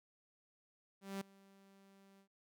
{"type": "tone with ADSR envelope", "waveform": "sawtooth", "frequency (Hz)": 195.7, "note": "G3", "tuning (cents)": -3, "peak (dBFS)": -35, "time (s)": [1.01, 2.28], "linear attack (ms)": 200, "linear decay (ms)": 7, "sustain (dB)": -24, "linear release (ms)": 89, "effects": []}